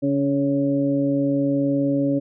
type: harmonic tone with a mistuned harmonic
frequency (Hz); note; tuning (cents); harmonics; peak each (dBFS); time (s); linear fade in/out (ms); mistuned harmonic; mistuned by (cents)
140.7; C#3; +26; 1 / 2 / 3 / 4; -27 / -19 / -33 / -25; 0.02-2.2; 20; 4; -19
effects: none